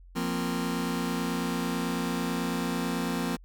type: chord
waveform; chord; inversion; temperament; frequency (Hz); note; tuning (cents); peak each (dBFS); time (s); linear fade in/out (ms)
sawtooth; F suspended fourth; none; just; 174.61 / 232.8 / 261.9; F3 / Bb3 / C4; 0 / -2 / +2; -28; 0.15-3.37; 20
effects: added 44 Hz sine -48 dBFS peak until 3.44 s